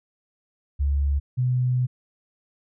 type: tone pair in turn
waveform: sine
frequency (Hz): 70.6 / 125.79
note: C#2 / B2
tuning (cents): +32 / +32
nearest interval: minor seventh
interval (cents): 1000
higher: second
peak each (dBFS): -19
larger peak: neither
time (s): 0.79-1.2 / 1.37-1.87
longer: second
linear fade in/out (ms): 20
effects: none